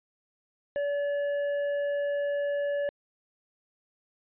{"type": "tone with hard clipping", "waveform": "sine", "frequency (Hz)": 573, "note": "D5", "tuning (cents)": -43, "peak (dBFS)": -28, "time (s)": [0.76, 2.89], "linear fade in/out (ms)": 0, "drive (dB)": 6, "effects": ["resampled to 8000 Hz"]}